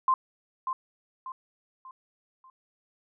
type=tone with echo; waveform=sine; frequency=1045 Hz; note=C6; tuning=2 cents flat; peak=-19 dBFS; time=0.08-0.14 s; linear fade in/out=2 ms; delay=590 ms; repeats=4; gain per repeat=-8 dB; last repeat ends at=2.5 s; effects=none